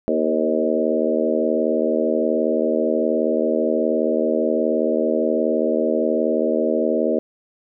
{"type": "harmonic tone with a mistuned harmonic", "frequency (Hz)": 78.7, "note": "D#2", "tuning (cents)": 20, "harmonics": [3, 4, 5, 6, 7, 8], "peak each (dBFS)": [-24, -24, -24, -24, -24, -24], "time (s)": [0.08, 7.19], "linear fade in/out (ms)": 0, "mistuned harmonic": 7, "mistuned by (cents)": -20, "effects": []}